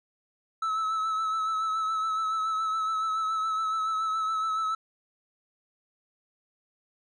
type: tone with vibrato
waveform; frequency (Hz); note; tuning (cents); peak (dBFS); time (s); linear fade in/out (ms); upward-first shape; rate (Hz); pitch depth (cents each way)
triangle; 1302; E6; -22; -24; 0.62-4.75; 5; sine; 7.1; 29
effects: resampled to 22050 Hz